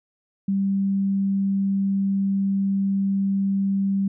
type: tone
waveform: sine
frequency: 196 Hz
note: G3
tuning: in tune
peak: -19 dBFS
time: 0.48-4.08 s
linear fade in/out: 5 ms
effects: none